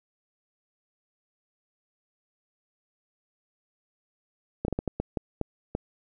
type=slowing click train; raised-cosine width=2 ms; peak=-14 dBFS; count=9; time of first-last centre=4.65-5.751 s; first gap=32 ms; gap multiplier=1.4; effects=none